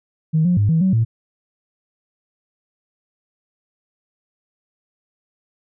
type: tone with pitch steps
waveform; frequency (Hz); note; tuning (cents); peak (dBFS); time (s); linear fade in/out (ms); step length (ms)
sine; 158.1 / 177.7 / 103 / 162.2 / 188.8 / 113.4; D#3 / F3 / G#2 / E3 / F#3 / A#2; +28 / +30 / -14 / -28 / +35 / -47; -12; 0.33-1.05; 20; 120
effects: tanh soft clip ceiling -8 dBFS